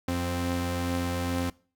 sawtooth tone pair together, 87.8 / 261.1 Hz, F2 / C4, +10 / -3 cents, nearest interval octave + perfect fifth, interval 1887 cents, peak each -26 dBFS, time 0.08-1.5 s, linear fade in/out 5 ms, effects noise-tail reverb RT60 0.4 s tail -22 dB re dry

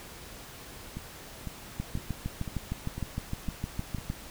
two click trains, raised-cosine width 5 ms, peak -19 / -24 dBFS, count 16 / 7, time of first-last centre 1.8-4.101 / 0.97-3.985 s, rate 6.52 / 1.99 Hz, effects pink hiss -46 dBFS RMS until 4.3 s

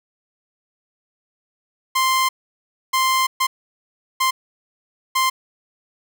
sawtooth tone bursts at uneven times, 1046.5 Hz, C6, in tune, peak -12 dBFS, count 5, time 1.95-2.29 / 2.93-3.27 / 3.4-3.47 / 4.2-4.31 / 5.15-5.3 s, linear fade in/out 10 ms, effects none

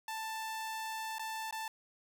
sawtooth tone with dropouts, 884 Hz, A5, 8 cents sharp, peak -34 dBFS, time 0.08-1.68 s, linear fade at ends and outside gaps 2 ms, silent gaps 1.184-1.194 / 1.51-1.525 s, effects none

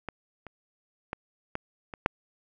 clicks, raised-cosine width 0.5 ms, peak -19 / -27 / -17 / -16 / -23 / -6 dBFS, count 6, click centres 0.087 / 0.467 / 1.131 / 1.554 / 1.938 / 2.061 s, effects none

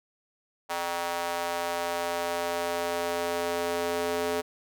square tone with high-pass filter sweep, 86.1 Hz, F2, 24 cents flat, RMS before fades -30 dBFS, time 0.69-4.42 s, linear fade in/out 20 ms, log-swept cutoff 760 to 430 Hz, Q 1.9, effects none

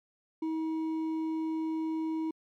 triangle tone with hard clipping, 319.3 Hz, D#4, 45 cents sharp, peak -31 dBFS, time 0.42-2.31 s, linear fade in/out 5 ms, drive 8 dB, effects MP3 96 kbps

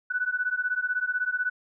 sine beating tone pair, 1480 / 1496 Hz, F#6 / F#6, 0 / +19 cents, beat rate 16 Hz, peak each -28 dBFS, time 0.1-1.5 s, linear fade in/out 10 ms, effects none

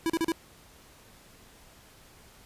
square tone bursts, 329.6 Hz, E4, in tune, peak -25 dBFS, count 4, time 0.06-0.319 s, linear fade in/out 0 ms, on 37 ms, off 37 ms, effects pink hiss -55 dBFS RMS until 2.45 s + resampled to 32000 Hz

